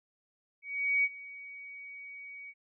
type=tone with ADSR envelope; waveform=sine; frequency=2255 Hz; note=C#7; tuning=29 cents sharp; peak=-23 dBFS; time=0.62-2.54 s; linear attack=420 ms; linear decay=43 ms; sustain=-20 dB; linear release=48 ms; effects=none